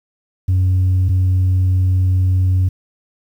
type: tone pair in turn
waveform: sine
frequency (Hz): 92.5 / 92.5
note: F#2 / F#2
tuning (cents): 0 / 0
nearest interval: unison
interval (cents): 0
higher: neither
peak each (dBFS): -9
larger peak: neither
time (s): 0.48-1.09 / 1.09-2.69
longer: second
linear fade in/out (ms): 10
effects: tanh soft clip ceiling -10 dBFS + 8-bit